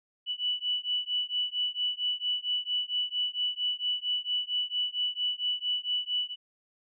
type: beating tone pair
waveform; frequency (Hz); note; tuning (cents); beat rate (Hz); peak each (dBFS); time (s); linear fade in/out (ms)
sine; 2960 / 2964.4; F#7 / F#7; 0 / +3; 4.4; -31; 0.26-6.36; 50
effects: none